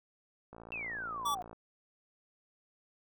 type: click train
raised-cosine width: 1 ms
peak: -35 dBFS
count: 58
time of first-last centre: 0.53-1.53 s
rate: 57 Hz
type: exponential sweep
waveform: sine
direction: down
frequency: 2728 to 698.5 Hz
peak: -37 dBFS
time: 0.72-1.42 s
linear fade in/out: 0 ms
type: tone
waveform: square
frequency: 1151 Hz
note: D6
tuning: 35 cents flat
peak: -31 dBFS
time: 1.25-1.35 s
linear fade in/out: 10 ms
effects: none